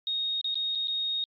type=tone with dropouts; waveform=sine; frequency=3729 Hz; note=A#7; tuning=in tune; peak=-27 dBFS; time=0.07-1.24 s; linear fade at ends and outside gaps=1 ms; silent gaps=0.412-0.444 / 0.544-0.555 / 0.751-0.755 / 0.873-0.881 s; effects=Opus 48 kbps